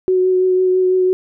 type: tone with vibrato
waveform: sine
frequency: 370 Hz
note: F#4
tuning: in tune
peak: -11 dBFS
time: 0.08-1.13 s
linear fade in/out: 0 ms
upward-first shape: triangle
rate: 6 Hz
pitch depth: 16 cents each way
effects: none

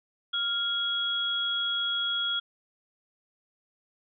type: tone pair together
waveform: sine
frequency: 1396.9 / 3322 Hz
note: F6 / G#7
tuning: 0 / 0 cents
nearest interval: octave + minor third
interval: 1500 cents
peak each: -32 / -27 dBFS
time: 0.33-2.4 s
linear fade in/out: 10 ms
effects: none

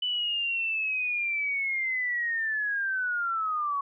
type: linear sweep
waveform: sine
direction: down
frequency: 2995 to 1108.7 Hz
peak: -26 dBFS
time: 0.02-3.81 s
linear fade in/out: 5 ms
effects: none

